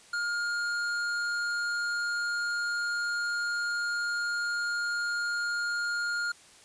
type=tone with hard clipping; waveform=triangle; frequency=1416 Hz; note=F6; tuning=23 cents sharp; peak=-30 dBFS; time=0.13-6.32 s; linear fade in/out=5 ms; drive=14 dB; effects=white hiss -55 dBFS RMS until 6.64 s + resampled to 22050 Hz